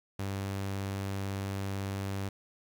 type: tone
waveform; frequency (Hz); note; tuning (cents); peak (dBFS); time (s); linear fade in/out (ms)
sawtooth; 98; G2; 0; -29; 0.19-2.29; 5
effects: 10-bit